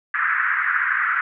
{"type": "band-pass noise", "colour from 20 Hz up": "pink", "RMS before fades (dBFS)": -21, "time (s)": [0.14, 1.21], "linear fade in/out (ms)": 2, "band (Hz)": [1300, 1900], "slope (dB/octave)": 48, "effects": []}